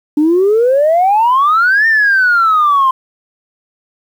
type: exponential two-way sweep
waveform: sine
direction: up then down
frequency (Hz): 290.9 to 1829 to 1036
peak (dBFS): -6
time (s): 0.17-2.91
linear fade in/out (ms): 5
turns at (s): 1.87
effects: tanh soft clip ceiling -4 dBFS + 7-bit